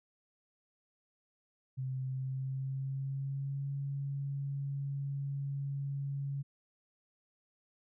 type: tone with pitch glide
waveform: sine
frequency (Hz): 130.81 to 139.39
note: C3 to C#3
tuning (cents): 0 to +10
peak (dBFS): -34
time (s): 1.77-6.43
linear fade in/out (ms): 20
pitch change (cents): +110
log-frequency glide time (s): 2.06-3.7
effects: none